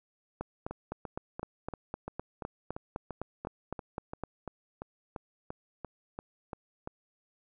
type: two click trains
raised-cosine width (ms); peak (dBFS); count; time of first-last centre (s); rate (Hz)
1; -21 / -24; 16 / 19; 0.41-4.237 / 0.71-6.874; 3.92 / 2.92
effects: none